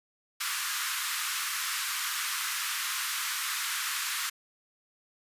pink high-pass noise, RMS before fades -32 dBFS, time 0.4-4.3 s, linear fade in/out 10 ms, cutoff 1100 Hz, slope 48 dB/octave, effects resampled to 32000 Hz

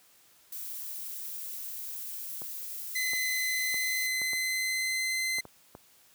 violet noise, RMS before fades -39 dBFS, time 0.52-4.07 s, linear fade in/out 5 ms
clicks, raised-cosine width 1 ms, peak -30 dBFS, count 8, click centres 2.419 / 3.134 / 3.743 / 4.217 / 4.333 / 5.385 / 5.453 / 5.751 s
sawtooth tone with pitch glide, 2031 to 2061 Hz, B6 to C7, +48 to -27 cents, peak -25 dBFS, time 2.95-5.41 s, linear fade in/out 10 ms, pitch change +25 cents, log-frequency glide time 3.54-5.24 s
effects white hiss -61 dBFS RMS until 6.14 s + high-pass 60 Hz 12 dB/octave

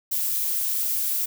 violet noise, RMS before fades -25 dBFS, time 0.11-1.26 s, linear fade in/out 10 ms, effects none

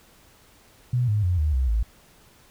sine tone with pitch steps, 123.47 / 105.03 / 89.35 / 76 / 64.65 / 55 Hz, B2 / G#2 / F2 / D#2 / C2 / A1, 0 / +20 / +40 / -40 / -20 / 0 cents, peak -19 dBFS, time 0.93-1.83 s, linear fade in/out 5 ms, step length 150 ms, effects pink hiss -55 dBFS RMS until 2.5 s

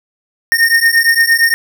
square beating tone pair, 1833 / 1841.7 Hz, A#6 / A#6, -30 / -21 cents, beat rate 8.7 Hz, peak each -12 dBFS, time 0.52-1.54 s, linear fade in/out 0 ms, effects 7-bit

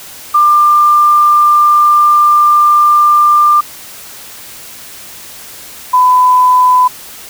sine tone pair in turn, 1193 / 1003.2 Hz, D6 / B5, +27 / +27 cents, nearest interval minor third, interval 300 cents, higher first, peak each -4 dBFS, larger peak neither, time 0.34-3.61 / 5.93-6.88 s, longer first, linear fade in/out 10 ms, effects white hiss -31 dBFS RMS until 7.29 s

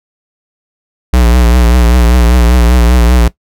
square tone with vibrato, 60.1 Hz, B1, 46 cents flat, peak -5 dBFS, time 1.13-3.28 s, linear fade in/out 5 ms, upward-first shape triangle, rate 5.1 Hz, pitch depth 91 cents each way, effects noise-tail reverb RT60 0.1 s tail -18 dB re dry

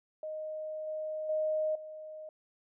sine tone with level steps, 621 Hz, D#5, 3 cents flat, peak -36 / -34 / -28 / -42 dBFS, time 0.23-2.29 s, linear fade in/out 2 ms, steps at 0.87 / 1.29 / 1.75 s, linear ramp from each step 5 ms, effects none

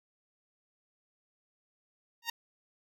10% pulse tone with exponential growth, 929 Hz, A#5, 6 cents flat, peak -20 dBFS, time 2.22-2.3 s, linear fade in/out 5 ms, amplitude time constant 16 ms, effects none

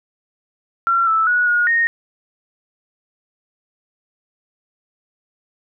sine tone with pitch steps, 1365 / 1316 / 1462 / 1440 / 1855 Hz, F6 / E6 / F#6 / F#6 / A#6, -40 / -3 / -21 / -47 / -9 cents, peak -13 dBFS, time 0.87-1.87 s, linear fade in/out 0 ms, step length 200 ms, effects none

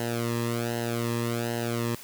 sawtooth tone with flanger, 117.5 Hz, A#2, 14 cents sharp, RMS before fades -29 dBFS, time 0-1.95 s, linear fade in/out 0 ms, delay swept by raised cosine 0.85 to 1.37 ms, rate 1.3 Hz, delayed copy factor -1, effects white hiss -45 dBFS RMS until 2.03 s

